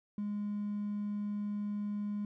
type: tone with hard clipping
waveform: triangle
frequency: 206.4 Hz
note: G#3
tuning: 10 cents flat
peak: -34 dBFS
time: 0.18-2.25 s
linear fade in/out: 2 ms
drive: 4 dB
effects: none